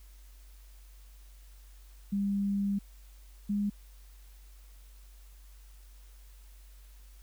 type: tone pair in turn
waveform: sine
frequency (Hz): 199.8 / 204.1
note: G3 / G#3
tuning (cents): +33 / -30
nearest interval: unison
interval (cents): 37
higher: second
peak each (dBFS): -27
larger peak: neither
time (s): 2.12-2.79 / 3.49-3.7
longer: first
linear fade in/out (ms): 10
effects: added 48 Hz sine -50 dBFS peak until 7.22 s + white hiss -63 dBFS RMS until 7.22 s